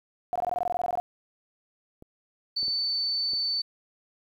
sine tone bursts, 714 Hz, F5, 38 cents sharp, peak -24 dBFS, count 15, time 0.33-1 s, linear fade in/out 0 ms, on 26 ms, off 20 ms
clicks, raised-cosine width 2 ms, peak -33 dBFS, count 4, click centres 2.024 / 2.63 / 2.682 / 3.334 s
sine tone, 4518 Hz, C#8, 32 cents sharp, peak -25 dBFS, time 2.56-3.62 s, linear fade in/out 10 ms
effects 10-bit

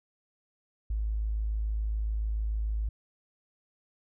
triangle tone with tanh clipping, 53.5 Hz, A1, 48 cents flat, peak -27 dBFS, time 0.9-2.89 s, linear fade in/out 5 ms, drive 3 dB, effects none

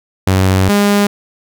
sawtooth tone pair in turn, 94.6 / 203.6 Hz, F#2 / G#3, +39 / -34 cents, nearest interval octave + minor second, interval 1327 cents, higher second, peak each -5 dBFS, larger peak neither, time 0.27-0.69 / 0.69-1.07 s, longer first, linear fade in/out 5 ms, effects none

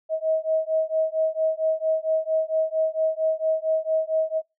sine beating tone pair, 634 / 638.4 Hz, D#5 / D#5, +32 / +44 cents, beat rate 4.4 Hz, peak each -24 dBFS, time 0.09-4.42 s, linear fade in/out 50 ms, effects noise-tail reverb RT60 0.2 s tail -22 dB re dry

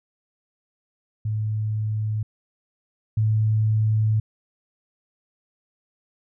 sine tone pair in turn, 107.8 / 108.74 Hz, A2 / A2, -35 / -20 cents, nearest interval unison, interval 15 cents, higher second, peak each -22 / -17 dBFS, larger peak second, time 1.25-2.23 / 3.17-4.2 s, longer second, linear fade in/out 5 ms, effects none

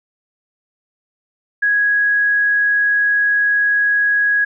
sine tone, 1661.2 Hz, G#6, in tune, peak -12 dBFS, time 1.62-4.45 s, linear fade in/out 10 ms, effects none

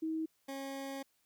sine / 20% pulse tone pair in turn, 319.1 / 272.5 Hz, D#4 / C#4, +44 / -29 cents, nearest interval minor third, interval 273 cents, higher first, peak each -33 / -35 dBFS, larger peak first, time 0.02-0.26 / 0.48-1.03 s, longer second, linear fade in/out 10 ms, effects white hiss -75 dBFS RMS until 1.25 s

